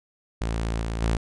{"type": "tone with level steps", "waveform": "sawtooth", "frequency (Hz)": 56.1, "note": "A1", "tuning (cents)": 34, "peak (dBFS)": [-21, -23, -17], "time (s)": [0.41, 1.17], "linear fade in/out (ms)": 5, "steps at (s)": [0.81, 1.01], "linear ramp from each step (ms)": 20, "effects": ["resampled to 22050 Hz"]}